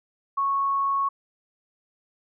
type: tone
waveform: sine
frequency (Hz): 1104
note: C#6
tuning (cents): -7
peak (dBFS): -21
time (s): 0.37-1.09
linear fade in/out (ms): 10
effects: none